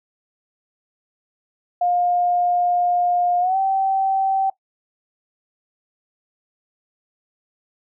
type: tone with pitch glide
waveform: sine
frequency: 709 to 773.2 Hz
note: F5 to G5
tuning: +26 to -24 cents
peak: -16 dBFS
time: 1.81-4.5 s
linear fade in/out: 5 ms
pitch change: +150 cents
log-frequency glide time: 3.4-3.57 s
effects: noise-tail reverb RT60 0.1 s tail -19 dB re dry